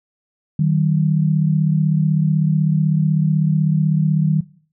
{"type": "tone pair together", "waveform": "sine", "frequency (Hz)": [154.9, 190.92], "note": ["D#3", "G3"], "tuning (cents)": [-7, -45], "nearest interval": "major third", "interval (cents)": 362, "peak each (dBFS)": [-14, -20], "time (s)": [0.59, 4.41], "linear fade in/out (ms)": 5, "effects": ["noise-tail reverb RT60 0.5 s tail -20 dB re dry"]}